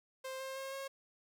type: tone with pitch steps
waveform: sawtooth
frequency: 525 / 531.1 / 537.3 / 543.5 Hz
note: C5 / C5 / C5 / C#5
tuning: +6 / +26 / +46 / -34 cents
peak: -37 dBFS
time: 0.24-0.88 s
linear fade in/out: 10 ms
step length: 160 ms
effects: none